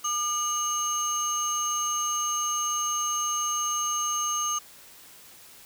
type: tone cluster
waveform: sine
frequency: 1206 / 2919 / 6380 Hz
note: D6 / F#7 / G8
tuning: +46 / -24 / +30 cents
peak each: -27 / -34 / -26 dBFS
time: 0.04-4.59 s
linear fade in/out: 10 ms
effects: tanh soft clip ceiling -21 dBFS + white hiss -50 dBFS RMS until 5.65 s